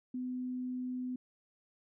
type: tone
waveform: sine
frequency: 252.2 Hz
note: B3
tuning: 36 cents sharp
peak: -35 dBFS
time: 0.14-1.16 s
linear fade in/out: 5 ms
effects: none